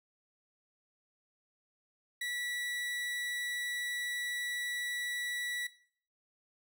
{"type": "tone", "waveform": "30% pulse", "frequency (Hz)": 1948, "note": "B6", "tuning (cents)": -24, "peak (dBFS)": -32, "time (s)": [2.21, 5.67], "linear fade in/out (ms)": 5, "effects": ["noise-tail reverb RT60 0.5 s tail -17 dB re dry"]}